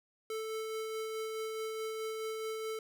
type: tone with tremolo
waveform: square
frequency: 440 Hz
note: A4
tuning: in tune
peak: -36 dBFS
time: 0.3-2.79 s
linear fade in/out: 2 ms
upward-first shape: sine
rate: 4.7 Hz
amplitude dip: 25%
effects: none